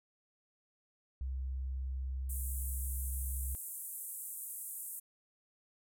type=tone with pitch glide; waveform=sine; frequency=65.41 to 65.86 Hz; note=C2 to C2; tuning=0 to +12 cents; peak=-35 dBFS; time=1.21-3.55 s; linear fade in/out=0 ms; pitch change=+12 cents; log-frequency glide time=2.17-2.54 s
type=band-pass noise; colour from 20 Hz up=pink; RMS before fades=-44 dBFS; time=2.29-5 s; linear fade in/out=10 ms; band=8400 to 15000 Hz; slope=48 dB/octave
effects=none